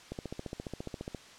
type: click train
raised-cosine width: 2 ms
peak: -24 dBFS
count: 16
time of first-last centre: 0.12-1.147 s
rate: 14.6 Hz
effects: white hiss -53 dBFS RMS until 1.38 s + low-pass 6000 Hz 12 dB/octave